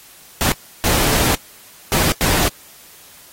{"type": "noise bursts at uneven times", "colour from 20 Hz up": "pink", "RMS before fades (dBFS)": -17, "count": 4, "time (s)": [[0.41, 0.52], [0.84, 1.35], [1.92, 2.12], [2.21, 2.48]], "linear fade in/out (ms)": 0, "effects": ["white hiss -44 dBFS RMS until 3.32 s", "AAC 48 kbps"]}